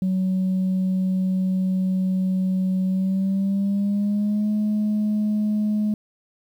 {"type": "tone with pitch glide", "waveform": "sine", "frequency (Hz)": [187.1, 211.2], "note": ["F#3", "G#3"], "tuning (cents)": [20, 29], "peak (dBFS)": -17, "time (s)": [0.02, 5.94], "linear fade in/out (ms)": 2, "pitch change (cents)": 209, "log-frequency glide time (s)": [2.85, 4.5], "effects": ["tanh soft clip ceiling -17 dBFS", "9-bit"]}